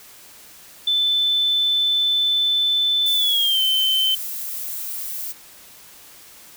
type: tone with pitch glide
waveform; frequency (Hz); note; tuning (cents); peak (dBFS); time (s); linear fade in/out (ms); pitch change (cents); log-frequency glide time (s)
sine; 3520 to 3082; A7 to G7; 0 to -30; -16; 0.87-4.15; 5; -230; 3.15-3.61
type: noise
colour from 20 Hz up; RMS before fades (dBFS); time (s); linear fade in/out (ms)
violet; -29; 3.05-5.33; 20
effects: white hiss -45 dBFS RMS until 6.56 s